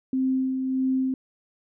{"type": "tone with tremolo", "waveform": "sine", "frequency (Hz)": 261.6, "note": "C4", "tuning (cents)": 0, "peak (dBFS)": -20, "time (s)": [0.13, 1.14], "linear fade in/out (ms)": 2, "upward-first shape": "sine", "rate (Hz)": 1.6, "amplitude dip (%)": 40, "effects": []}